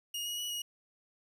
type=tone with pitch steps; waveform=sawtooth; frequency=2864 / 2898 / 2935 / 2890 Hz; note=F7 / F#7 / F#7 / F#7; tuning=+43 / -37 / -15 / -41 cents; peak=-32 dBFS; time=0.14-0.62 s; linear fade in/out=5 ms; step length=120 ms; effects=none